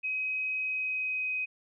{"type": "tone with pitch glide", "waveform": "sine", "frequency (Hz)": [2531, 2516], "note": ["D#7", "D#7"], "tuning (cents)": [29, 19], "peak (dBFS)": -29, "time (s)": [0.03, 1.46], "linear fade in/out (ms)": 20, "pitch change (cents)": -10, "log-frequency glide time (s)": [0.58, 1.32], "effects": []}